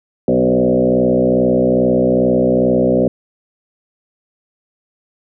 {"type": "tone with frequency modulation", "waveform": "sine", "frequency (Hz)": 381.3, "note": "G4", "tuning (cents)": -48, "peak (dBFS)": -10, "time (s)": [0.28, 3.08], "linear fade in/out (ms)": 2, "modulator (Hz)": 62.4, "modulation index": 3.4, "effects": []}